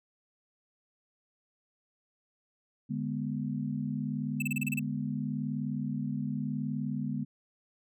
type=chord; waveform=sine; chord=G# diminished; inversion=second; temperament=equal; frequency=146.83 / 207.7 / 246.9 Hz; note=D3 / G#3 / B3; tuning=0 / 0 / 0 cents; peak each=-35 dBFS; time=2.89-7.25 s; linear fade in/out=20 ms
type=tone bursts; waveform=square; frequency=2637 Hz; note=E7; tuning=in tune; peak=-31 dBFS; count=8; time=4.4-4.794 s; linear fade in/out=5 ms; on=23 ms; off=30 ms
effects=none